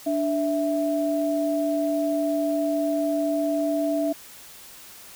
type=tone pair together; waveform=sine; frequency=293.4 / 659.3 Hz; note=D4 / E5; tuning=-2 / 0 cents; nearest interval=octave + major second; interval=1402 cents; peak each=-24 / -24 dBFS; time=0.06-4.13 s; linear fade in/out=10 ms; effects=white hiss -45 dBFS RMS until 5.15 s